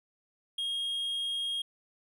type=tone; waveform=triangle; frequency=3255 Hz; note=G#7; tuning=36 cents flat; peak=-29 dBFS; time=0.58-1.62 s; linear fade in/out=5 ms; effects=none